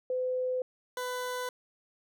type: tone pair in turn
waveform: sine / 20% pulse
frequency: 508 / 499.6 Hz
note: B4 / B4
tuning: +49 / +20 cents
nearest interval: unison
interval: 29 cents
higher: first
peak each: -28 dBFS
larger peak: neither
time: 0.1-0.62 / 0.97-1.49 s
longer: neither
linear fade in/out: 2 ms
effects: none